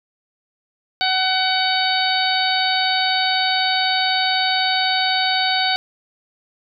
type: harmonic tone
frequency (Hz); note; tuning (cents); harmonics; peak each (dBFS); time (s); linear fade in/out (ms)
752; F#5; +28; 1 / 2 / 3 / 4 / 5 / 6; -21 / -24 / -26 / -26 / -23 / -23; 1.01-5.76; 0
effects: none